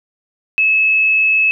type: tone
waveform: sine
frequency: 2593 Hz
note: E7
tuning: 29 cents flat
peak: -10 dBFS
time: 0.58-1.51 s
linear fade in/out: 0 ms
effects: none